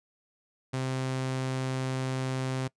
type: tone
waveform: sawtooth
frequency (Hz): 130.81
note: C3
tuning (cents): 0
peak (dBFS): -25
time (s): 0.73-2.68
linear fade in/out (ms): 10
effects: noise-tail reverb RT60 0.1 s tail -22 dB re dry + resampled to 22050 Hz